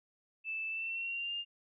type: tone with pitch glide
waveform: sine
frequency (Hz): 2637 to 2810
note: E7 to F7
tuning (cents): 0 to +10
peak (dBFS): -35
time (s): 0.44-1.45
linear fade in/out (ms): 50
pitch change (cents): +110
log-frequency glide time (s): 0.69-1.34
effects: none